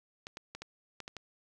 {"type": "clicks", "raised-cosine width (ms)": 0.2, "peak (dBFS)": -25, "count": 7, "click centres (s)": [0.269, 0.371, 0.55, 0.62, 1.003, 1.079, 1.167], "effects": []}